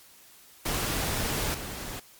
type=noise with level steps; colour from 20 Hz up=pink; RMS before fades=-29 / -37 dBFS; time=0.65-2 s; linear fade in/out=10 ms; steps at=1.54 s; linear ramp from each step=5 ms; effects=white hiss -54 dBFS RMS until 2.19 s + MP3 96 kbps